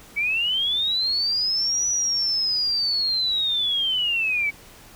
sine linear two-way sweep, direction up then down, 2248 to 5920 to 2248 Hz, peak -20 dBFS, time 0.16-4.51 s, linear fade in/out 20 ms, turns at 1.87 s, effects pink hiss -47 dBFS RMS until 4.95 s

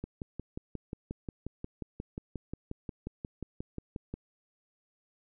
click train, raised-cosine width 3 ms, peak -24 dBFS, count 24, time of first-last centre 0.04-4.14 s, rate 5.61 Hz, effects none

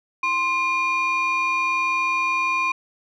sine tone pair together, 1046.5 / 2415 Hz, C6 / D7, 0 / +48 cents, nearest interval octave + major second, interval 1448 cents, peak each -20 dBFS, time 0.23-2.72 s, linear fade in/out 5 ms, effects tanh soft clip ceiling -16 dBFS

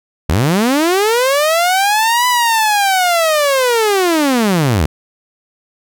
sawtooth linear two-way sweep, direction up then down, 65.6 to 1000 to 65.6 Hz, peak -7 dBFS, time 0.29-4.86 s, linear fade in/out 5 ms, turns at 2.27 s, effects none

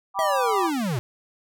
sine chord, G major, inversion none, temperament just, 784 / 980 / 1176 Hz, G5 / B5 / D6, 0 / -14 / +2 cents, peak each -26 dBFS, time 0.14-0.71 s, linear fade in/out 50 ms
square linear sweep, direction down, 659.3 to 109.3 Hz, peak -24 dBFS, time 0.19-0.99 s, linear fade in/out 0 ms
effects none

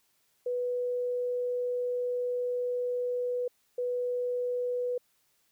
sine tone pair in turn, 492.7 / 492.7 Hz, B4 / B4, -4 / -4 cents, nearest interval unison, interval 0 cents, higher neither, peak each -28 dBFS, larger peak neither, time 0.46-3.48 / 3.78-4.98 s, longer first, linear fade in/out 5 ms, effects white hiss -71 dBFS RMS until 5.51 s

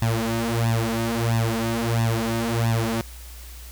sawtooth tone with flanger, 114.8 Hz, A#2, 26 cents flat, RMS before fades -23 dBFS, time 0.02-3.01 s, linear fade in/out 0 ms, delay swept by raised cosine 1.1 to 5.5 ms, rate 1.5 Hz, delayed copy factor +1, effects added 60 Hz sine -38 dBFS peak until 3.71 s + white hiss -45 dBFS RMS until 3.71 s

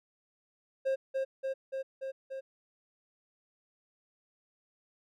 triangle tone with echo, 534 Hz, C5, 35 cents sharp, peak -25 dBFS, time 0.85-0.96 s, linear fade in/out 20 ms, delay 290 ms, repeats 5, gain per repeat -2 dB, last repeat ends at 2.41 s, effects none

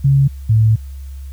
sine tone pair in turn, 137.9 / 110.18 Hz, C#3 / A2, -9 / +3 cents, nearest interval major third, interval 388 cents, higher first, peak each -8 dBFS, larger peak neither, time 0.04-0.28 / 0.49-0.76 s, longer second, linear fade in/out 10 ms, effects added 68 Hz sine -27 dBFS peak until 1.32 s + white hiss -51 dBFS RMS until 1.32 s

